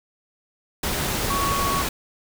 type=tone in noise; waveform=sine; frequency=1116 Hz; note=C#6; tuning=11 cents sharp; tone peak=-23 dBFS; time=1.3-1.82 s; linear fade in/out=5 ms; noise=pink; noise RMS=-25 dBFS; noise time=0.83-1.89 s; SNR=-1 dB; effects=none